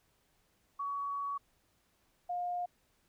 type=tone pair in turn; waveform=sine; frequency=1127 / 710 Hz; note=C#6 / F5; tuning=+28 / +28 cents; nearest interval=minor sixth; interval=800 cents; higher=first; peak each=-34 / -33 dBFS; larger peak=second; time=0.79-1.38 / 2.29-2.66 s; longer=first; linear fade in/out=10 ms; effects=pink hiss -73 dBFS RMS until 3.08 s